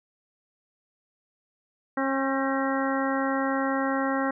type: harmonic tone with a mistuned harmonic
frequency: 270 Hz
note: C#4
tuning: 45 cents flat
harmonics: 1 / 2 / 3 / 4 / 5 / 6 / 7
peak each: -27 / -30 / -32 / -33 / -34 / -35 / -35 dBFS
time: 1.97-4.31 s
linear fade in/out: 5 ms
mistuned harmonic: 6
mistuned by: -48 cents
effects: none